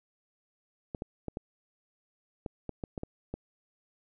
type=clicks; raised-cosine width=2 ms; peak=-22 dBFS; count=10; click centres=0.948 / 1.021 / 1.283 / 1.371 / 2.462 / 2.693 / 2.838 / 2.978 / 3.034 / 3.34 s; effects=none